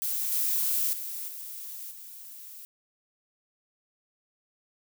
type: noise with level steps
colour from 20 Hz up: violet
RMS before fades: -30 / -27 / -36 / -40 / -45 dBFS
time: 0.02-2.65 s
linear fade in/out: 0 ms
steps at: 0.32 / 0.93 / 1.28 / 1.91 s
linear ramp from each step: 2 ms
effects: none